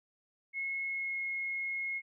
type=tone with pitch glide; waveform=sine; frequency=2175 to 2162 Hz; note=C#7 to C#7; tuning=-33 to -44 cents; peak=-33 dBFS; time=0.53-2.02 s; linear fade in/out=50 ms; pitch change=-11 cents; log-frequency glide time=0.86-1.18 s; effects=none